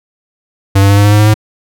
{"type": "tone with pitch steps", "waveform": "square", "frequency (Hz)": [98, 99.31, 100.64, 101.98, 103.35, 104.73, 106.13, 107.55], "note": ["G2", "G2", "G2", "G#2", "G#2", "G#2", "G#2", "A2"], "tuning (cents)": [0, 23, 46, -31, -8, 15, 38, -39], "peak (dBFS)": -5, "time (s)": [0.75, 1.342], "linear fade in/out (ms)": 10, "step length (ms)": 74, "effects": []}